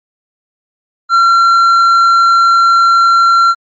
triangle tone with tanh clipping, 1366 Hz, F6, 39 cents flat, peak -6 dBFS, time 1.09-3.55 s, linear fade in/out 50 ms, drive 10 dB, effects MP3 32 kbps

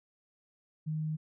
sine tone, 155.56 Hz, D#3, in tune, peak -31 dBFS, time 0.86-1.17 s, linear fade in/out 20 ms, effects none

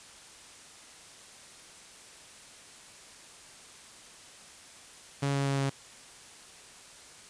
sawtooth tone with pitch steps, 140 / 139.03 / 138.07 / 137.12 Hz, C#3 / C#3 / C#3 / C#3, +18 / +5 / -7 / -18 cents, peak -23 dBFS, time 5.22-5.7 s, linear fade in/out 10 ms, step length 120 ms, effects white hiss -51 dBFS RMS until 7.29 s + resampled to 22050 Hz

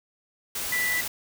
sine tone in noise, 1975.5 Hz, B6, in tune, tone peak -24 dBFS, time 0.72-1.01 s, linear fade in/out 5 ms, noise white, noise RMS -31 dBFS, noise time 0.55-1.08 s, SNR +4 dB, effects none

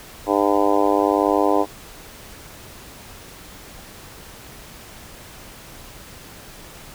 harmonic tone, 101.1 Hz, G#2, 46 cents flat, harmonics 3 / 4 / 5 / 6 / 7 / 8 / 9 / 10, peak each -21 / -22 / -23 / -24 / -24 / -25 / -26 / -26 dBFS, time 0.26-1.66 s, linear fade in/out 50 ms, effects pink hiss -41 dBFS RMS until 6.94 s

